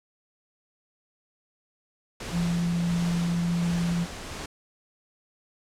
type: noise with tremolo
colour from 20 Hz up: pink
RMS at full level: -35 dBFS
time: 2.2-4.46 s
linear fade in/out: 5 ms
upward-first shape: sine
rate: 1.4 Hz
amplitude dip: 30%
type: tone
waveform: sine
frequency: 171.8 Hz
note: F3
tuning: 28 cents flat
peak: -23 dBFS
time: 2.31-4.07 s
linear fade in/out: 50 ms
effects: low-pass 8000 Hz 12 dB/octave